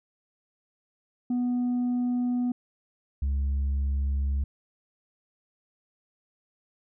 sine tone pair in turn, 246 / 69.03 Hz, B3 / C#2, -7 / -7 cents, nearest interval octave + minor seventh, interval 2200 cents, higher first, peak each -21 dBFS, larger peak neither, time 1.3-2.52 / 3.22-4.44 s, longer neither, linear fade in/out 5 ms, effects tanh soft clip ceiling -23 dBFS

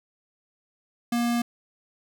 square tone, 237.4 Hz, A#3, 32 cents sharp, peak -23 dBFS, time 1.12-1.42 s, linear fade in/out 5 ms, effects none

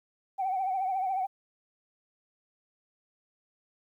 sine tone with vibrato, 760 Hz, F#5, 46 cents sharp, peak -26 dBFS, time 0.38-1.27 s, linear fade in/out 20 ms, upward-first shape triangle, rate 14 Hz, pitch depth 79 cents each way, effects tanh soft clip ceiling -23 dBFS + 11-bit

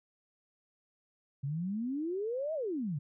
sine exponential two-way sweep, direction up then down, 132.7 to 655 to 132.7 Hz, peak -32 dBFS, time 1.43-2.99 s, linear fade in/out 10 ms, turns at 2.54 s, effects none

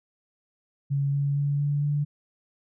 sine tone with pitch steps, 140 / 141.46 / 142.94 / 144.44 / 145.95 Hz, C#3 / C#3 / D3 / D3 / D3, +18 / +35 / -47 / -28 / -10 cents, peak -22 dBFS, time 0.9-2.05 s, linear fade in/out 20 ms, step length 230 ms, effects none

